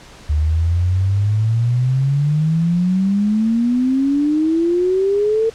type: exponential sweep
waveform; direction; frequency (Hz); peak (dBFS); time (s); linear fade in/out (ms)
sine; up; 73.42 to 455.7; -13; 0.29-5.5; 10
effects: pink hiss -41 dBFS RMS until 5.54 s + low-pass 7000 Hz 12 dB/octave